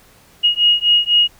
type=beating tone pair; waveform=sine; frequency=2876 / 2880 Hz; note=F#7 / F#7; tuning=-50 / -47 cents; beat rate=4 Hz; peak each=-14 dBFS; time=0.43-1.28 s; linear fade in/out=20 ms; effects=pink hiss -49 dBFS RMS until 1.39 s